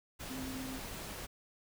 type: tone in noise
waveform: sine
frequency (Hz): 261.6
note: C4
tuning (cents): 0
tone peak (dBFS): -41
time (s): 0.29-0.79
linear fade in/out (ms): 20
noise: pink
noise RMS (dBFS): -44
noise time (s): 0.19-1.27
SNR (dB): 0
effects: none